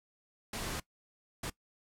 pink noise bursts at uneven times, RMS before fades -38 dBFS, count 2, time 0.53-0.8 / 1.43-1.5 s, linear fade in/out 5 ms, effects noise-tail reverb RT60 0.1 s tail -20 dB re dry + low-pass 12000 Hz 12 dB/octave

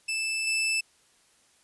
sawtooth tone with level steps, 2637 Hz, E7, in tune, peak -24 / -21 dBFS, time 0.08-0.81 s, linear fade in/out 10 ms, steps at 0.47 s, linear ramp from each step 2 ms, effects white hiss -63 dBFS RMS until 1.63 s + resampled to 24000 Hz

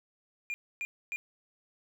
triangle tone bursts, 2408 Hz, D7, 43 cents sharp, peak -31 dBFS, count 3, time 0.5-1.16 s, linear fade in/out 0 ms, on 40 ms, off 270 ms, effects none

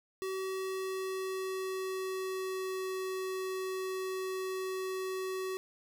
square tone with pitch glide, 380 to 376.5 Hz, F#4 to F#4, +46 to +30 cents, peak -35 dBFS, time 0.22-5.57 s, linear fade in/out 0 ms, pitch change -16 cents, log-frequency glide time 0.41-2.88 s, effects none

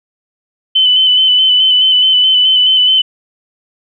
sine tone with vibrato, 3027 Hz, F#7, 39 cents sharp, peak -6 dBFS, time 0.75-3.02 s, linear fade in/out 10 ms, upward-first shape square, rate 4.7 Hz, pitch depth 22 cents each way, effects none

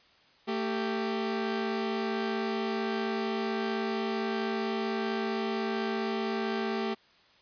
sawtooth tone pair together, 223.8 / 392 Hz, A3 / G4, +30 / 0 cents, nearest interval minor seventh, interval 970 cents, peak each -28 dBFS, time 0.47-6.95 s, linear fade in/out 20 ms, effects white hiss -61 dBFS RMS until 7.41 s + resampled to 11025 Hz

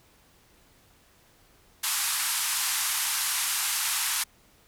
white band-pass noise, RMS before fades -28 dBFS, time 1.83-4.24 s, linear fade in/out 10 ms, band 840 to 13000 Hz, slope 48 dB/octave, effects pink hiss -60 dBFS RMS until 4.67 s

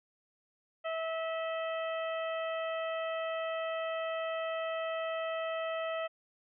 harmonic tone with a mistuned harmonic, 650 Hz, E5, 24 cents flat, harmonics 1 / 2 / 3 / 4 / 5, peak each -34 / -40 / -44 / -46 / -48 dBFS, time 0.84-6.08 s, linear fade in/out 20 ms, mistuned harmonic 5, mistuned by -70 cents, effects none

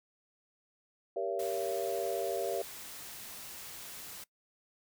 sine chord, G diminished seventh, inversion none, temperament just, 392 / 470.4 / 564.5 / 677.4 Hz, G4 / Bb4 / Db5 / Fb5, 0 / +16 / +31 / +47 cents, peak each -37 dBFS, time 1.16-2.62 s, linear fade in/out 5 ms
white noise, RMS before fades -46 dBFS, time 1.39-4.24 s, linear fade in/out 5 ms
effects noise-tail reverb RT60 0.1 s tail -21 dB re dry

